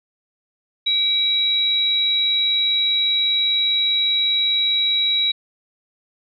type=tone pair together; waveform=sine; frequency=2304 / 3875 Hz; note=D7 / B7; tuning=-34 / -34 cents; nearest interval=major sixth; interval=900 cents; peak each=-28 / -16 dBFS; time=0.86-5.32 s; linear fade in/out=10 ms; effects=none